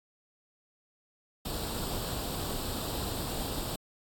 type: noise with comb filter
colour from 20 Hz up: pink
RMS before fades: -35 dBFS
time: 1.45-3.76 s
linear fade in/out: 5 ms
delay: 0.24 ms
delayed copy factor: +0.65
effects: AAC 64 kbps